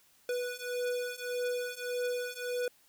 square beating tone pair, 490.8 / 492.5 Hz, B4 / B4, -11 / -5 cents, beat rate 1.7 Hz, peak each -37 / -36 dBFS, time 0.29-2.68 s, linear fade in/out 2 ms, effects white hiss -65 dBFS RMS until 2.88 s

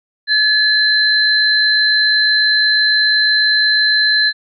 sine tone pair together, 1714 / 4077 Hz, A6 / C8, -46 / -46 cents, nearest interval octave + minor third, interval 1500 cents, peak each -13 dBFS, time 0.27-4.33 s, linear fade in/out 50 ms, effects none

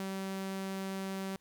sawtooth tone, 192.5 Hz, G3, 31 cents flat, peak -32 dBFS, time 0-1.36 s, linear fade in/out 2 ms, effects pink hiss -72 dBFS RMS until 1.4 s

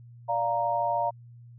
sine chord, Bb major, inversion first, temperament equal with one note detuned, 585.6 / 698.5 / 932.3 Hz, D5 / F5 / Bb5, -5 / 0 / 0 cents, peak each -31 / -28 / -27 dBFS, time 0.28-1.11 s, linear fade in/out 20 ms, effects added 119 Hz sine -46 dBFS peak until 1.58 s

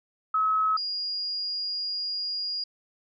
sine tone pair in turn, 1285 / 4852 Hz, E6 / D#8, -45 / -44 cents, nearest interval octave + major seventh, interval 2301 cents, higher second, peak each -21 / -28 dBFS, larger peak first, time 0.34-0.77 / 0.77-2.64 s, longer second, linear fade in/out 5 ms, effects none

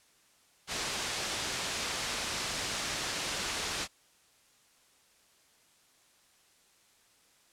white low-pass noise, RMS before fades -35 dBFS, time 0.67-3.88 s, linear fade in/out 50 ms, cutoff 6200 Hz, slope 12 dB/octave, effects white hiss -65 dBFS RMS until 7.52 s + low-pass 10000 Hz 12 dB/octave

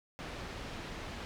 pink low-pass noise, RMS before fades -43 dBFS, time 0.19-1.25 s, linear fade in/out 0 ms, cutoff 4100 Hz, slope 12 dB/octave, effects none

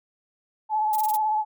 sine tone with vibrato, 859 Hz, A5, 42 cents flat, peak -20 dBFS, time 0.69-1.45 s, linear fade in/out 50 ms, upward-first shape sine, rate 16 Hz, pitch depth 28 cents each way
violet noise bursts, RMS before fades -30 dBFS, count 5, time 0.93-1.164 s, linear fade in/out 5 ms, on 30 ms, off 21 ms
effects MP3 96 kbps

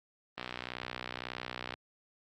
click train, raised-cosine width 0.3 ms, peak -21 dBFS, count 85, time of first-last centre 0.38-1.739 s, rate 61.8 Hz, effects high-pass 80 Hz 12 dB/octave + Opus 24 kbps

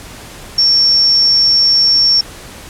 sine tone, 5470 Hz, F8, 37 cents flat, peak -7 dBFS, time 0.58-2.21 s, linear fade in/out 5 ms, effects pink hiss -33 dBFS RMS until 2.69 s + low-pass 12000 Hz 12 dB/octave

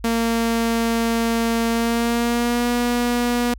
sawtooth tone with pitch glide, 230 to 241.4 Hz, A#3 to B3, -23 to -39 cents, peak -14 dBFS, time 0.04-3.54 s, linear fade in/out 5 ms, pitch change +84 cents, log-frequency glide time 1.69-2.69 s, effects added 50 Hz sine -35 dBFS peak until 3.58 s

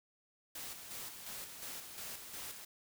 white noise with tremolo, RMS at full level -45 dBFS, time 0.55-2.65 s, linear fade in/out 5 ms, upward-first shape square, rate 2.8 Hz, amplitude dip 45%, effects none

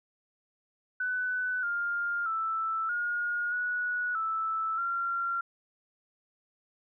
sine tone with pitch steps, 1498 / 1404 / 1322 / 1432 / 1466 / 1316 / 1377 Hz, F#6 / F6 / E6 / F6 / F#6 / E6 / F6, +21 / +9 / +5 / +43 / -16 / -3 / -25 cents, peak -28 dBFS, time 1-5.41 s, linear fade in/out 5 ms, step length 630 ms, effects none

